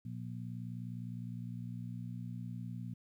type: harmonic tone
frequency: 59.7 Hz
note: A#1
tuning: 42 cents sharp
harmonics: 2 / 3 / 4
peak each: -42 / -45 / -48 dBFS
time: 0.05-2.94 s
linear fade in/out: 5 ms
effects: 12-bit